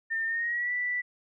sine tone with pitch glide, 1806 to 1969.5 Hz, A6 to B6, +45 to -5 cents, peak -27 dBFS, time 0.1-1.02 s, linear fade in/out 20 ms, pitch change +150 cents, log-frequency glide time 0.26-0.72 s, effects none

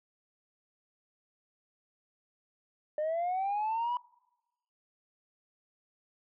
sine linear sweep, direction up, 598 to 987.8 Hz, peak -27 dBFS, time 2.98-3.97 s, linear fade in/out 2 ms, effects noise-tail reverb RT60 1.0 s tail -26 dB re dry + tanh soft clip ceiling -27 dBFS

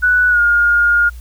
sine tone with pitch glide, 1480 to 1421.4 Hz, F#6 to F6, 0 to +30 cents, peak -9 dBFS, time 0.02-1.1 s, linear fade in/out 20 ms, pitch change -70 cents, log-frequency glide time 0.29-0.4 s, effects added 60 Hz sine -29 dBFS peak until 1.2 s + white hiss -48 dBFS RMS until 1.2 s

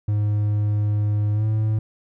triangle tone with pitch glide, 104.5 to 108.5 Hz, G#2 to A2, +11 to -24 cents, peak -16 dBFS, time 0.08-1.79 s, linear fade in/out 5 ms, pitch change +65 cents, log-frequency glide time 1.33-1.45 s, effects none

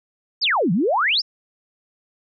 sine exponential two-way sweep, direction down then up, 5588 to 157.4 to 5588 Hz, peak -16 dBFS, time 0.41-1.22 s, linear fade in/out 20 ms, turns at 0.72 s, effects none

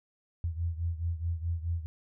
sine beating tone pair, 83 / 87.7 Hz, E2 / F2, +12 / +8 cents, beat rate 4.7 Hz, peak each -31 / -35 dBFS, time 0.44-1.86 s, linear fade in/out 0 ms, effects none

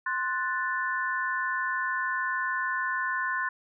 sine chord, F# diminished, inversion second, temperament equal, 1046.5 / 1480 / 1760 Hz, C6 / F#6 / A6, 0 / 0 / 0 cents, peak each -31 dBFS, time 0.06-3.49 s, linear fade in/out 5 ms, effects none

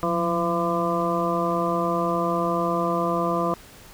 harmonic tone with a mistuned harmonic, 169.7 Hz, F3, 49 cents flat, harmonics 1 / 2 / 3 / 4 / 6 / 7, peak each -28 / -28 / -28 / -28 / -28 / -28 dBFS, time 0.03-3.54 s, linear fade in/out 0 ms, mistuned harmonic 1, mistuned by +71 cents, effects pink hiss -47 dBFS RMS until 3.93 s

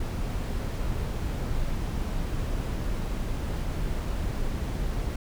brown noise, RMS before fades -29 dBFS, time 0-5.16 s, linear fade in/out 5 ms, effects none

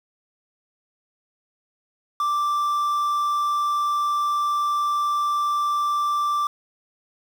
triangle tone with quantisation, 1174.7 Hz, D6, in tune, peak -18 dBFS, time 2.2-6.47 s, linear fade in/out 2 ms, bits 7, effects none

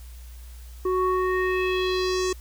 square tone with low-pass filter sweep, 370 Hz, F#4, in tune, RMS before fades -24 dBFS, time 0.85-2.33 s, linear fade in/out 5 ms, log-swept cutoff 850 to 7100 Hz, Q 3, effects added 60 Hz sine -39 dBFS peak until 2.4 s + white hiss -53 dBFS RMS until 2.4 s

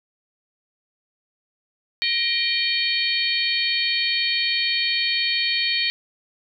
harmonic tone with a mistuned harmonic, 626 Hz, D#5, 10 cents sharp, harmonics 3 / 4 / 5 / 6 / 7, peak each -29 / -25 / -26 / -28 / -24 dBFS, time 2.02-5.9 s, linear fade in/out 0 ms, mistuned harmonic 4, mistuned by -87 cents, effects none

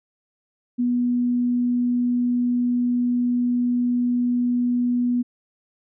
sine tone, 244.2 Hz, B3, 19 cents flat, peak -18 dBFS, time 0.78-5.23 s, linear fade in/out 20 ms, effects none

